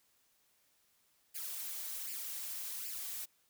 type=noise with flanger; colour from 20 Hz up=blue; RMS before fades=-42 dBFS; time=1.34-3.26 s; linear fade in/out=20 ms; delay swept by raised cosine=0.4 to 5.1 ms; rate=1.3 Hz; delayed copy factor=+0.7; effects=white hiss -73 dBFS RMS until 3.49 s